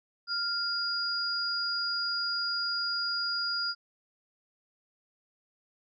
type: tone pair together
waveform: sine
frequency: 1396.9 / 4870 Hz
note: F6 / D#8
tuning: 0 / -38 cents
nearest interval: octave + minor seventh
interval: 2162 cents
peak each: -33 / -30 dBFS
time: 0.27-3.75 s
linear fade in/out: 50 ms
effects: none